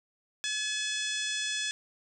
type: harmonic tone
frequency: 854 Hz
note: G#5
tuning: 48 cents sharp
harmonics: 2 / 3 / 4 / 5 / 6 / 7 / 8 / 9 / 10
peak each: -36 / -39 / -34 / -46 / -40 / -40 / -43 / -44 / -44 dBFS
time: 0.44-1.71 s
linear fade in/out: 0 ms
effects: none